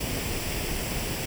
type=noise with comb filter; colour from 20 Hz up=pink; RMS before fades=-30 dBFS; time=0-1.26 s; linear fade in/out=10 ms; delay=0.38 ms; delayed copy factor=+0.5; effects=none